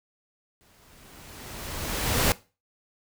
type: noise with exponential growth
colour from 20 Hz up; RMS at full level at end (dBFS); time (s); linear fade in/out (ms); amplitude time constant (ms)
pink; -21; 0.61-2.32; 0; 370
effects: noise-tail reverb RT60 0.3 s tail -19 dB re dry